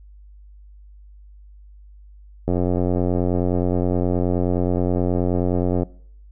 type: click train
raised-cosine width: 2 ms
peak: -8 dBFS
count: 301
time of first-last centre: 2.48-5.832 s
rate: 89.5 Hz
effects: noise-tail reverb RT60 0.6 s tail -23 dB re dry + added 50 Hz sine -42 dBFS peak until 6.31 s